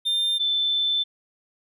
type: tone pair in turn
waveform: triangle / sine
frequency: 3600 / 3532 Hz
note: A7 / A7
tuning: +39 / +6 cents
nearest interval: unison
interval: 33 cents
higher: first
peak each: -19 / -20 dBFS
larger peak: first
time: 0.05-0.39 / 0.39-1.04 s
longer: second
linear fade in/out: 20 ms
effects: none